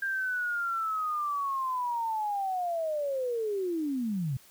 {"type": "linear sweep", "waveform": "sine", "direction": "down", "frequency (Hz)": [1600, 122.5], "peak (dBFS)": -28, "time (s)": [0.02, 4.37], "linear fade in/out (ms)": 5, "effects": ["white hiss -57 dBFS RMS until 4.5 s"]}